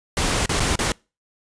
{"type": "noise with dropouts", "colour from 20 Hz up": "pink", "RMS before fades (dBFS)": -21, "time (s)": [0.17, 0.92], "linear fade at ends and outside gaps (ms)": 1, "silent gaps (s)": [[0.459, 0.493], [0.597, 0.603], [0.756, 0.79]], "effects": ["noise-tail reverb RT60 0.3 s tail -26 dB re dry", "resampled to 22050 Hz"]}